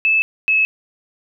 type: tone pair in turn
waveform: sine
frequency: 2617 / 2590 Hz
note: E7 / E7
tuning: -13 / -31 cents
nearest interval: unison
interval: 18 cents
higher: first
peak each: -12 dBFS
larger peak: neither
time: 0.05-0.22 / 0.48-0.65 s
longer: neither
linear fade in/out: 0 ms
effects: none